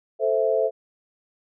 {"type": "chord", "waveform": "sine", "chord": "A minor", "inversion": "none", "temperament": "equal", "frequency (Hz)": [440, 523.3, 659.3], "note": ["A4", "C5", "E5"], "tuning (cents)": [0, 0, 0], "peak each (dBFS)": -23, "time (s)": [0.19, 0.71], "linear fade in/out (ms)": 50, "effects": []}